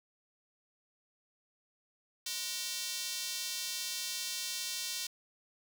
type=tone with high-pass filter; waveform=square; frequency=208.7 Hz; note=G#3; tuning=9 cents sharp; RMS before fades=-38 dBFS; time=2.26-5.07 s; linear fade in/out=5 ms; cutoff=4200 Hz; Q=1.3; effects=none